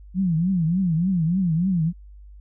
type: tone with vibrato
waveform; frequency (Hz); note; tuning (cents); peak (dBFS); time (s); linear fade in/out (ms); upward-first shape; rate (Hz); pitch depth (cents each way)
sine; 174.61; F3; 0; -18; 0.14-1.93; 50; triangle; 3.4; 210
effects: added 50 Hz sine -41 dBFS peak until 2.4 s